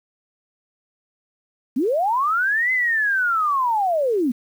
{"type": "linear two-way sweep", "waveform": "sine", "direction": "up then down", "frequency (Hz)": [223.5, 2062, 223.5], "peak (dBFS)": -17, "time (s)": [1.76, 4.32], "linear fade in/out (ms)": 10, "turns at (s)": 2.72, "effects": ["8-bit"]}